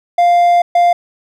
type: tone bursts at uneven times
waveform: triangle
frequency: 698.5 Hz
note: F5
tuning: in tune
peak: -5 dBFS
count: 2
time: 0.18-0.62 / 0.75-0.93 s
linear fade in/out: 5 ms
effects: none